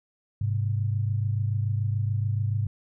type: tone pair together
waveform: sine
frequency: 103.2 / 130.17 Hz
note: G#2 / C3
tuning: -10 / -9 cents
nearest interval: major third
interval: 401 cents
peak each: -24 / -30 dBFS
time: 0.41-2.67 s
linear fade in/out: 5 ms
effects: none